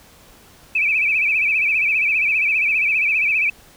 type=tone with vibrato; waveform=sine; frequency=2449 Hz; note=D#7; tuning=28 cents flat; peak=-15 dBFS; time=0.75-3.5 s; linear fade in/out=5 ms; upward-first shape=sine; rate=15 Hz; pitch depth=120 cents each way; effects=pink hiss -48 dBFS RMS until 3.76 s